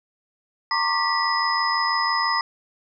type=tone cluster; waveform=sine; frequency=921 / 1084 / 1170 / 1955 / 5050 Hz; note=A#5 / C#6 / D6 / B6 / D#8; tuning=-21 / -39 / -7 / -18 / +25 cents; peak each=-26 dBFS; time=0.71-2.41 s; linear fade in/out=2 ms; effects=none